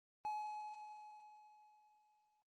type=tone with exponential decay; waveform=triangle; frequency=847 Hz; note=G#5; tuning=34 cents sharp; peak=-36 dBFS; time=0.25-2.42 s; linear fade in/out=0 ms; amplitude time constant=470 ms; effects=Opus 24 kbps